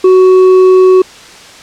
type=tone with hard clipping; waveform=sine; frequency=372.4 Hz; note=F#4; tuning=11 cents sharp; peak=-3 dBFS; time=0.04-1.02 s; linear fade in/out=5 ms; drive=4 dB; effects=white hiss -33 dBFS RMS until 1.62 s + low-pass 6000 Hz 12 dB/octave